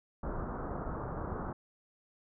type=low-pass noise; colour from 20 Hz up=pink; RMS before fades=-38 dBFS; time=0.23-1.53 s; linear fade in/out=5 ms; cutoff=1400 Hz; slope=48 dB/octave; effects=none